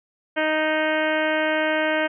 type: harmonic tone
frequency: 311.1 Hz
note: D#4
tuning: in tune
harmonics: 1 / 2 / 3 / 4 / 5 / 6 / 7 / 8 / 9 / 10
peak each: -27 / -23 / -30 / -35 / -26 / -30 / -31 / -35 / -36 / -37 dBFS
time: 0.36-2.08 s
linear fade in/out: 20 ms
effects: none